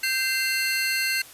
square tone cluster, 1565 / 2071 / 2708 / 4270 Hz, G6 / C7 / E7 / C8, -3 / -18 / +46 / +34 cents, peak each -29 dBFS, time 0.03-1.22 s, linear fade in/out 5 ms, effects white hiss -46 dBFS RMS until 1.33 s + resampled to 32000 Hz

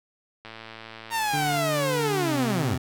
click train, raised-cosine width 0.3 ms, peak -24 dBFS, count 127, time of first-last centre 0.45-1.575 s, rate 112 Hz
sawtooth linear sweep, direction down, 932.3 to 69.3 Hz, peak -20 dBFS, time 1.1-2.78 s, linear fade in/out 50 ms
25% pulse tone with pitch glide, 146.83 to 128.56 Hz, D3 to C3, 0 to -30 cents, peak -24 dBFS, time 1.33-2.78 s, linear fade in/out 5 ms, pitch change -230 cents, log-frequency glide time 2.2-2.37 s
effects none

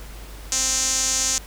sawtooth tone with band-pass filter, 261.5 Hz, C4, 1 cent flat, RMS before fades -22 dBFS, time 0.52-1.38 s, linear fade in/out 0 ms, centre 6600 Hz, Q 4.5, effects added 50 Hz sine -37 dBFS peak until 1.46 s + pink hiss -43 dBFS RMS until 1.46 s

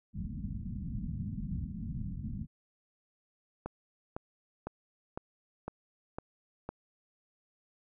white low-pass noise, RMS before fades -38 dBFS, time 0.13-2.47 s, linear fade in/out 50 ms, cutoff 220 Hz, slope 48 dB/octave
click train, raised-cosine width 1 ms, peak -23 dBFS, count 7, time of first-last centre 3.66-6.69 s, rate 1.98 Hz
effects none

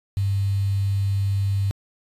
sine tone with quantisation, 98.8 Hz, G2, 14 cents sharp, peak -19 dBFS, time 0.17-1.71 s, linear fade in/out 0 ms, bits 7, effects resampled to 32000 Hz

